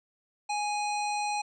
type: harmonic tone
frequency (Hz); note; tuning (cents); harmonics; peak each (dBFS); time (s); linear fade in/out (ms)
830.6; G#5; 0; 1 / 3 / 5 / 7 / 9 / 10; -29 / -36 / -40 / -44 / -46 / -48; 0.49-1.42; 10
effects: none